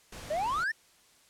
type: noise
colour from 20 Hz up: pink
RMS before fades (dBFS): -44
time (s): 0.12-0.64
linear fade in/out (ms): 5
type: exponential sweep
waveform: triangle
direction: up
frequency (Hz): 580 to 1864.7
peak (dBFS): -26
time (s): 0.3-0.72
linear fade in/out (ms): 10
effects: white hiss -62 dBFS RMS until 1.29 s + low-pass 10000 Hz 12 dB/octave